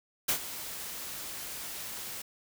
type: noise with ADSR envelope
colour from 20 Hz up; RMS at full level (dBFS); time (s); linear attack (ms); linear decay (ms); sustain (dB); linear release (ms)
white; -26; 0.28-2.22; 12; 90; -14; 6
effects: none